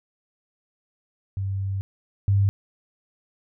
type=tone pair in turn; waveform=sine; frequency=97.3 / 99.34 Hz; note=G2 / G2; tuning=-12 / +24 cents; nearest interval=unison; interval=36 cents; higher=second; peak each=-24 / -16 dBFS; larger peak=second; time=1.37-1.81 / 2.28-2.49 s; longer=first; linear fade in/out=0 ms; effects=none